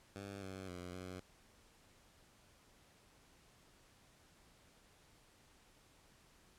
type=tone with pitch steps; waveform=10% pulse; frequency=99.4 / 95.2 / 89.2 / 92 Hz; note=G2 / F#2 / F2 / F#2; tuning=+25 / +50 / +37 / -9 cents; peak=-38 dBFS; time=0.16-1.2 s; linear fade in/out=0 ms; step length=260 ms; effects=pink hiss -67 dBFS RMS until 6.58 s + low-pass 11000 Hz 12 dB/octave